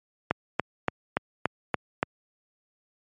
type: click train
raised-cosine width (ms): 0.5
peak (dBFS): -7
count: 7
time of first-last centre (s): 0.31-2.029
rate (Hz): 3.49
effects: high-pass 100 Hz 12 dB/octave + MP3 48 kbps